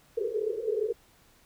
pink band-pass noise, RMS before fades -30 dBFS, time 0.17-0.93 s, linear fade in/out 10 ms, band 400 to 470 Hz, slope 96 dB/octave, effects pink hiss -61 dBFS RMS until 1.45 s

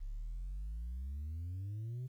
sine exponential sweep, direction up, 33.29 to 130.81 Hz, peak -36 dBFS, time 0-2.08 s, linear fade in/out 20 ms, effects tanh soft clip ceiling -38 dBFS + 12-bit

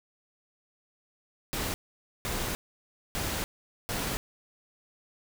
pink noise bursts at uneven times, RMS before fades -32 dBFS, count 4, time 1.53-1.74 / 2.25-2.55 / 3.15-3.44 / 3.89-4.17 s, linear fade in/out 0 ms, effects none

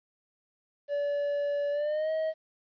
triangle tone with pitch glide, 575 to 634.3 Hz, D5 to D#5, -37 to +33 cents, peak -25 dBFS, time 0.88-2.34 s, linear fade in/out 50 ms, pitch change +170 cents, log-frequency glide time 1.71-2.11 s, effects resampled to 11025 Hz + 11-bit

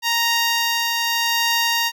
10% pulse tone with tremolo, 932.3 Hz, A#5, in tune, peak -8 dBFS, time 0.02-1.92 s, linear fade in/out 50 ms, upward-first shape triangle, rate 0.82 Hz, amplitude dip 30%, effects none

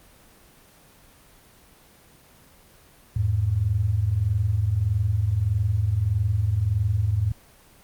sine tone pair together, 84.8 / 106.42 Hz, E2 / G#2, +50 / +43 cents, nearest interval major third, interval 393 cents, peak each -25 / -21 dBFS, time 3.16-7.32 s, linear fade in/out 5 ms, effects pink hiss -53 dBFS RMS until 7.83 s + Opus 24 kbps

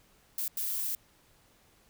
violet noise bursts at uneven times, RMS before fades -33 dBFS, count 2, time 0.38-0.48 / 0.57-0.95 s, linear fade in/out 2 ms, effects pink hiss -64 dBFS RMS until 1.89 s

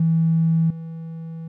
triangle tone with level steps, 163.4 Hz, E3, 15 cents flat, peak -11 / -28 dBFS, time 0-1.48 s, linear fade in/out 5 ms, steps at 0.7 s, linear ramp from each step 5 ms, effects tanh soft clip ceiling -13 dBFS

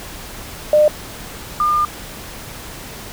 sine tone pair in turn, 603 / 1206 Hz, D5 / D6, +46 / +46 cents, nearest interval octave, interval 1200 cents, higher second, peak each -8 / -13 dBFS, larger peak first, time 0.73-0.88 / 1.6-1.85 s, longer second, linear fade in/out 2 ms, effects pink hiss -33 dBFS RMS until 3.12 s

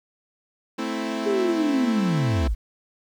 sawtooth chord, A minor, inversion none, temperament equal, 220 / 261.6 / 329.6 Hz, A3 / C4 / E4, 0 / 0 / 0 cents, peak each -26 dBFS, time 0.78-2.48 s, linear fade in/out 10 ms
sine linear sweep, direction down, 417.3 to 43.65 Hz, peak -20 dBFS, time 1.25-2.55 s, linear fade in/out 20 ms
effects low-pass 6000 Hz 12 dB/octave + 9-bit

